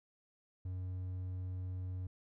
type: tone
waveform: triangle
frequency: 92 Hz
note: F#2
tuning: 9 cents flat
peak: -36 dBFS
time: 0.65-2.07 s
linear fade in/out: 5 ms
effects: none